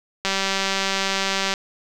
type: click train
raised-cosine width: 0.2 ms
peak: -5 dBFS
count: 251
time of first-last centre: 0.25-1.539 s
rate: 194 Hz
effects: none